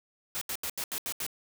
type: noise bursts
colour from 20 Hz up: white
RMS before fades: -34 dBFS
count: 7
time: 0.35-1.265 s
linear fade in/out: 0 ms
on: 63 ms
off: 79 ms
effects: none